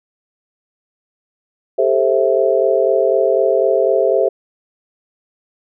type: chord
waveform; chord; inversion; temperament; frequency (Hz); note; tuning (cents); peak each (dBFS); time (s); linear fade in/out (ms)
sine; A minor seventh; third; just; 396 / 440 / 528 / 660; G4 / A4 / C5 / E5; +18 / 0 / +16 / +2; -17 / -18 / -16 / -17; 1.78-4.29; 10
effects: none